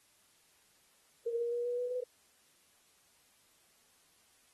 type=tone with pitch steps; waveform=sine; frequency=466.2 / 472.7 / 479.3 / 486 / 492.8 / 499.7 Hz; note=A#4 / A#4 / A#4 / B4 / B4 / B4; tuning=0 / +24 / +48 / -28 / -4 / +20 cents; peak=-32 dBFS; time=1.26-2.04 s; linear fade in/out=10 ms; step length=130 ms; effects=white hiss -68 dBFS RMS until 4.53 s + AAC 32 kbps